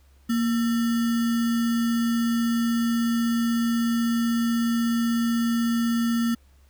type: tone with sample-and-hold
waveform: sine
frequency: 233.1 Hz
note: A#3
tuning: in tune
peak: -20 dBFS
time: 0.29-6.35 s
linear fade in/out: 10 ms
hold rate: 1575 Hz
effects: added 68 Hz sine -53 dBFS peak until 6.69 s + pink hiss -64 dBFS RMS until 6.69 s